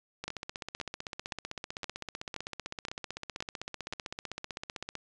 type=two click trains; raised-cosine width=0.2 ms; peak=-20 / -18 dBFS; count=75 / 8; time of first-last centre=0.24-4.953 / 0.28-3.926 s; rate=15.7 / 1.92 Hz; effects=resampled to 22050 Hz